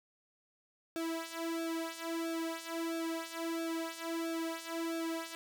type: tone with flanger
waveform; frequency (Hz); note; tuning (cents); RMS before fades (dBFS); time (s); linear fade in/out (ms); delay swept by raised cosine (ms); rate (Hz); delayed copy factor
sawtooth; 329.6; E4; 0; -38; 0.96-5.35; 0; 0.98 to 2.98; 1.5; -0.9
effects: none